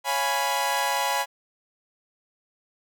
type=chord; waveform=sawtooth; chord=C# dominant seventh; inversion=none; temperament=equal; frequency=554.4 / 698.5 / 830.6 / 987.8 Hz; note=C#5 / E#5 / G#5 / B5; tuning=0 / 0 / 0 / 0 cents; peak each=-28 / -29 / -23 / -23 dBFS; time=0.04-1.26 s; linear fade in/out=50 ms; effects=none